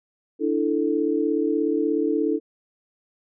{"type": "chord", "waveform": "sine", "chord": "D suspended second", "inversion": "none", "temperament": "just", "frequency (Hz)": [293.7, 330.4, 440.5], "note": ["D4", "E4", "A4"], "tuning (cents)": [0, 4, 2], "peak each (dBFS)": [-24, -24, -24], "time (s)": [0.39, 2.4], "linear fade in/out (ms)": 50, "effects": []}